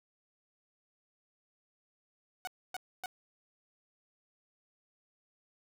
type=tone bursts; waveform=sawtooth; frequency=741 Hz; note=F#5; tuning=2 cents sharp; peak=-33 dBFS; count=3; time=2.45-3.059 s; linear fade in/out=0 ms; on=23 ms; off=270 ms; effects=none